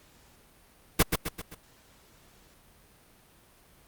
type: noise with echo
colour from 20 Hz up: pink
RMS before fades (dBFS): -19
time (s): 0.99-1.03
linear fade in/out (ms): 10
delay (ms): 130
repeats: 4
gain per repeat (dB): -6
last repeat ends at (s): 1.55
effects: pink hiss -59 dBFS RMS until 3.87 s + Opus 48 kbps